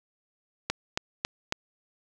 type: click train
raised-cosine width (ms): 0.2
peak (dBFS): -9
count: 4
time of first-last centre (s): 0.7-1.524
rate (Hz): 3.64
effects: none